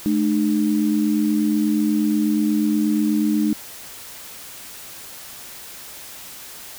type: tone pair together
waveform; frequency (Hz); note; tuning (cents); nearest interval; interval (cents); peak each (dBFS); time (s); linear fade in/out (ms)
sine; 214.8 / 303.1; A3 / D#4; -41 / -45; tritone; 596; -19; 0.06-3.53; 0
effects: white hiss -38 dBFS RMS until 6.78 s